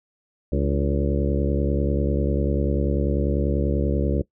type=harmonic tone with a mistuned harmonic; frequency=70.2 Hz; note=C#2; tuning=22 cents sharp; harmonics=1 / 2 / 3 / 4 / 5 / 6 / 7 / 8; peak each=-23 / -26 / -28 / -29 / -30 / -31 / -31 / -32 dBFS; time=0.52-4.22 s; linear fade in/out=5 ms; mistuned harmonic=4; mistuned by=+66 cents; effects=noise-tail reverb RT60 0.1 s tail -20 dB re dry